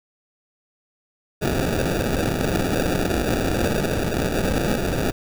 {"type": "noise with sample-and-hold", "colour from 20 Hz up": "white", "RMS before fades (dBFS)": -22, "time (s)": [1.41, 5.12], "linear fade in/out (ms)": 20, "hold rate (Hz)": 1050, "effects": []}